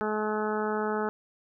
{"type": "harmonic tone", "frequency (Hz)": 213.5, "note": "G#3", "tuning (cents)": 48, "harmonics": [1, 2, 3, 4, 5, 6, 7, 8], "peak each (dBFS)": [-33, -30, -38, -34, -41, -36, -38, -46], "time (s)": [0.01, 1.09], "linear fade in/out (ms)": 0, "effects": []}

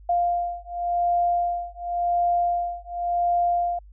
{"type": "beating tone pair", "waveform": "sine", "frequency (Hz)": [698.5, 699.41], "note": ["F5", "F5"], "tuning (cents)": [0, 2], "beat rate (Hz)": 0.91, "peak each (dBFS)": -24, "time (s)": [0.09, 3.79], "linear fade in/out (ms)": 5, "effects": ["added 50 Hz sine -44 dBFS peak until 3.92 s"]}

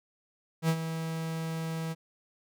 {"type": "tone with ADSR envelope", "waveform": "45% pulse", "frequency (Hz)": 162.3, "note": "E3", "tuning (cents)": -27, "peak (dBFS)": -22, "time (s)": [0.62, 1.95], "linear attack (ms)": 69, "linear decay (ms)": 64, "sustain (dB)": -10, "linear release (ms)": 33, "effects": []}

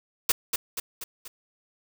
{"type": "noise with echo", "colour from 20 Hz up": "white", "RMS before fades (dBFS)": -21, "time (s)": [0.29, 0.32], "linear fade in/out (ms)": 5, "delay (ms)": 240, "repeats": 4, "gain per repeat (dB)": -5, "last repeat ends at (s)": 1.28, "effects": []}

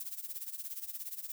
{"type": "noise with tremolo", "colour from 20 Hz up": "violet", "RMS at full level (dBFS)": -39, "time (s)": [0, 1.32], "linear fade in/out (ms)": 2, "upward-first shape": "sine", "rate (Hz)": 17, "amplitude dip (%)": 80, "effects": []}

